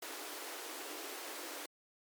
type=high-pass noise; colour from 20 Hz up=pink; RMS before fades=-45 dBFS; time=0.02-1.66 s; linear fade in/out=5 ms; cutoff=280 Hz; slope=96 dB/octave; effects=MP3 96 kbps